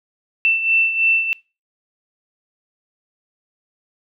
sine beating tone pair, 2673 / 2676.1 Hz, E7 / E7, +23 / +25 cents, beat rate 3.1 Hz, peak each -15 / -21 dBFS, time 0.45-1.33 s, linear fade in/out 0 ms, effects noise-tail reverb RT60 0.3 s tail -24 dB re dry

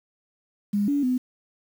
sine tone with pitch steps, 204.3 / 285.5 / 252.7 Hz, G#3 / D4 / B3, -28 / -49 / +40 cents, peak -20 dBFS, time 0.73-1.18 s, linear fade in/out 10 ms, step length 150 ms, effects 8-bit

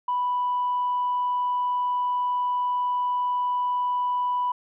sine tone, 987.8 Hz, B5, in tune, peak -21 dBFS, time 0.08-4.52 s, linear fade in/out 5 ms, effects tanh soft clip ceiling -18 dBFS

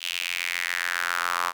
sawtooth tone with high-pass filter sweep, 87.31 Hz, F2, in tune, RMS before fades -28 dBFS, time 0-1.53 s, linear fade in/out 50 ms, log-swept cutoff 3000 to 1100 Hz, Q 3.7, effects none

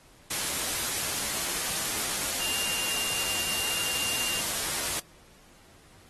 sine tone in noise, 2794 Hz, F7, in tune, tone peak -33 dBFS, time 2.4-4.41 s, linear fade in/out 10 ms, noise white, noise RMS -30 dBFS, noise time 0.3-5 s, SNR -6 dB, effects pink hiss -57 dBFS RMS until 6.09 s + AAC 32 kbps

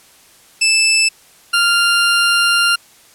20% pulse tone pair in turn, 2634 / 1395.3 Hz, E7 / F6, -2 / -2 cents, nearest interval major seventh, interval 1100 cents, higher first, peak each -6 dBFS, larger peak neither, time 0.61-1.09 / 1.53-2.76 s, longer second, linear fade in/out 10 ms, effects white hiss -47 dBFS RMS until 3.14 s + low-pass 12000 Hz 12 dB/octave

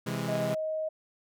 sawtooth chord, C augmented, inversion none, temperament equal with one note detuned, 130.81 / 164.81 / 205.6 Hz, C3 / E3 / G#3, 0 / 0 / -17 cents, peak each -31 dBFS, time 0.06-0.55 s, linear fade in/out 10 ms
sine tone, 628 Hz, D#5, 16 cents sharp, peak -29 dBFS, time 0.28-0.89 s, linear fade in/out 10 ms
effects none

